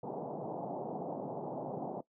white band-pass noise, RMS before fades -40 dBFS, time 0.03-2.01 s, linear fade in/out 5 ms, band 130 to 840 Hz, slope 48 dB/octave, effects noise-tail reverb RT60 0.1 s tail -18 dB re dry

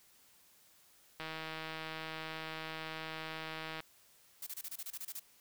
click train, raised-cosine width 0.3 ms, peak -26 dBFS, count 415, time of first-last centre 1.2-3.804 s, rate 159 Hz
blue noise bursts, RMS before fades -43 dBFS, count 11, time 4.42-5.196 s, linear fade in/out 5 ms, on 46 ms, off 27 ms
effects white hiss -65 dBFS RMS until 5.4 s

